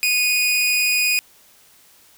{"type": "tone with amplitude modulation", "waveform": "sawtooth", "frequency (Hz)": 2479, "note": "D#7", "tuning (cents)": -7, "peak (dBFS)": -11, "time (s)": [0.03, 1.19], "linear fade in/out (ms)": 0, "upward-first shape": "sine", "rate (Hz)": 295, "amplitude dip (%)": 40, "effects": ["white hiss -52 dBFS RMS until 2.17 s"]}